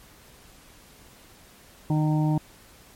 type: harmonic tone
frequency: 153.5 Hz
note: D#3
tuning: 23 cents flat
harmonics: 1 / 2 / 4 / 5 / 6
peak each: -21 / -26 / -37 / -36 / -36 dBFS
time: 1.9-2.38 s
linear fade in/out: 2 ms
effects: pink hiss -52 dBFS RMS until 2.95 s + MP3 64 kbps